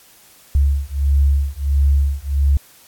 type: beating tone pair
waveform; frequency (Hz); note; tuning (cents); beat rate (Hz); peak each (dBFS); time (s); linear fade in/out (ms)
sine; 69.3 / 70.8; C#2 / C#2; 0 / +37; 1.5; -16; 0.55-2.57; 0
effects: white hiss -48 dBFS RMS until 2.87 s + AAC 64 kbps